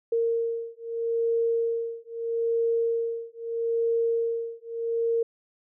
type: beating tone pair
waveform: sine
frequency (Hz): 461 / 461.78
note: A#4 / A#4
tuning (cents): -19 / -16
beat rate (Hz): 0.78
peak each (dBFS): -27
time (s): 0.12-5.23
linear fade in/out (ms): 5
effects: none

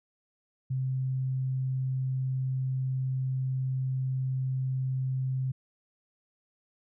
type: tone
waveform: sine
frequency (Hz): 130.81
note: C3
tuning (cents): 0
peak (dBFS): -27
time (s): 0.7-5.52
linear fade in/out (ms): 10
effects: none

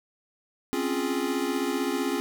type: chord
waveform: square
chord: Db major seventh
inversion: third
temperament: equal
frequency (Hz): 261.6 / 277.2 / 349.2 / 415.3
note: C4 / Db4 / F4 / Ab4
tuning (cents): 0 / 0 / 0 / 0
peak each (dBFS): -32 / -31 / -32 / -33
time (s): 0.73-2.2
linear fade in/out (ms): 0
effects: none

